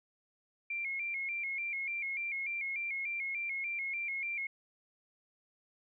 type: tone with vibrato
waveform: sine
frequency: 2262 Hz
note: C#7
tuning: 34 cents sharp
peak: -34 dBFS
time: 0.7-4.47 s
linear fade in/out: 5 ms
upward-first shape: square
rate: 3.4 Hz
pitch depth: 75 cents each way
effects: none